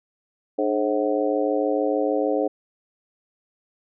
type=harmonic tone with a mistuned harmonic; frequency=106.6 Hz; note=G#2; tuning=46 cents sharp; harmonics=3 / 4 / 5 / 6 / 7; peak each=-25 / -25 / -24 / -30 / -30 dBFS; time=0.58-2.48 s; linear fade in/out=10 ms; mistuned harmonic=3; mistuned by=-110 cents; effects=none